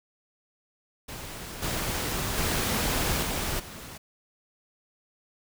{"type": "noise with level steps", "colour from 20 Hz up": "pink", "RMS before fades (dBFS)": [-39, -30, -27, -30, -42], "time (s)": [1.08, 3.98], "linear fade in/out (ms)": 10, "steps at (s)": [1.62, 2.37, 3.22, 3.59], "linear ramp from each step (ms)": 10, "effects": []}